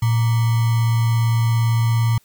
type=tone with sample-and-hold; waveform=sine; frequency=114.7 Hz; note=A#2; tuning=28 cents flat; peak=-14 dBFS; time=0.02-2.18 s; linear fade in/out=5 ms; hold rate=1050 Hz; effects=white hiss -58 dBFS RMS until 2.24 s